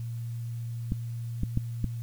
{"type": "clicks", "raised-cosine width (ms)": 5, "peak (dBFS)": -14, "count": 4, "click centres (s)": [0.921, 1.434, 1.574, 1.843], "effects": ["added 117 Hz sine -32 dBFS peak until 2.02 s", "white hiss -58 dBFS RMS until 2.02 s"]}